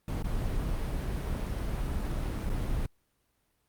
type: noise with dropouts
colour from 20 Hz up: brown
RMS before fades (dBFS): -31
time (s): 0.08-2.86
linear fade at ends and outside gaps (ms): 2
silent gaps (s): 0.226-0.242 / 2.494-2.499
effects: pink hiss -74 dBFS RMS until 3.68 s + Opus 32 kbps